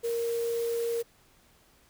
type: tone in noise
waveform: sine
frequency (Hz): 466.2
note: A#4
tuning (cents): 0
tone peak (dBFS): -27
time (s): 0.03-1.03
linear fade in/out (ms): 20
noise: white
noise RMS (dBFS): -44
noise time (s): 0.03-1.03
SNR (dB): +14
effects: pink hiss -62 dBFS RMS until 1.89 s